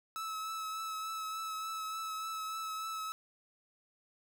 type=tone with vibrato; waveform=45% pulse; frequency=1300 Hz; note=E6; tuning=24 cents flat; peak=-37 dBFS; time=0.16-3.12 s; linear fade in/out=0 ms; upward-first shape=triangle; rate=3.4 Hz; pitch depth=21 cents each way; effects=none